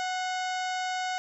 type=harmonic tone with a mistuned harmonic; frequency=740 Hz; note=F#5; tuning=in tune; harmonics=1 / 2 / 3 / 4 / 5 / 6 / 7 / 8 / 9 / 10; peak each=-30 / -36 / -40 / -42 / -44 / -46 / -47 / -48 / -49 / -50 dBFS; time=0-1.18 s; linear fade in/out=0 ms; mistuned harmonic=3; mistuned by=-52 cents; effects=none